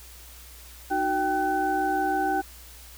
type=tone cluster; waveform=sine; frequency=307.3 / 373.6 / 781 / 1504 Hz; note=D#4 / F#4 / G5 / F#6; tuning=-21 / +17 / -7 / +28 cents; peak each=-30 / -31 / -24 / -32 dBFS; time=0.9-2.42 s; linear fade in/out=20 ms; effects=added 60 Hz sine -47 dBFS peak until 2.97 s + white hiss -48 dBFS RMS until 2.97 s